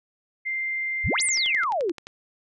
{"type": "tone", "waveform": "sine", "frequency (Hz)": 2093, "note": "C7", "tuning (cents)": 0, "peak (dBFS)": -25, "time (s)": [0.45, 1.65], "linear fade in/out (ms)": 20}
{"type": "exponential two-way sweep", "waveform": "sine", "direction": "up then down", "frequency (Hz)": [49, 10548, 312.7], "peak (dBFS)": -22, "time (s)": [1.04, 1.92], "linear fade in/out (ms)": 10, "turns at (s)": 1.23}
{"type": "click train", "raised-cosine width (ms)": 0.2, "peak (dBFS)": -21, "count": 11, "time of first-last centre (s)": [1.2, 2.07], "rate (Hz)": 11.5}
{"effects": []}